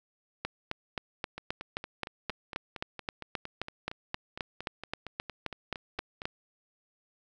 two click trains, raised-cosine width 0.3 ms, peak -16 / -23 dBFS, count 23 / 22, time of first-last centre 0.45-6.255 / 1.38-6.219 s, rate 3.79 / 4.34 Hz, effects none

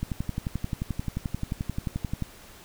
click train, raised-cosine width 5 ms, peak -16 dBFS, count 26, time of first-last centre 0.03-2.223 s, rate 11.4 Hz, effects pink hiss -49 dBFS RMS until 2.64 s

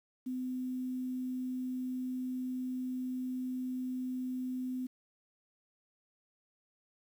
sine tone with quantisation, 254.6 Hz, C4, 47 cents flat, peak -34 dBFS, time 0.26-4.87 s, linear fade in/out 10 ms, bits 10, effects none

